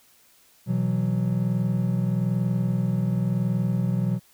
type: chord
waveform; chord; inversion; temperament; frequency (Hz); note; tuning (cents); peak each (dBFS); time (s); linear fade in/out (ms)
triangle; B suspended fourth; none; equal with one note detuned; 123.47 / 163.96 / 185; B2 / E3 / F#3; 0 / -9 / 0; -23 / -26 / -23; 0.66-4.2; 50
effects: white hiss -58 dBFS RMS until 4.33 s